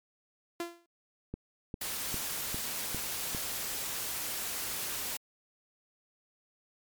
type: tone with exponential decay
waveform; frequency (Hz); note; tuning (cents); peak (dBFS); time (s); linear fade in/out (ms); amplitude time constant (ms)
sawtooth; 342.4; F4; -34; -27; 0.6-0.86; 2; 56
type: click train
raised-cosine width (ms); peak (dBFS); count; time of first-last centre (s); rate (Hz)
3; -24; 6; 1.34-3.348; 2.49
type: noise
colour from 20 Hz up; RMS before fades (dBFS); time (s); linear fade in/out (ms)
white; -36; 1.81-5.17; 5
effects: MP3 96 kbps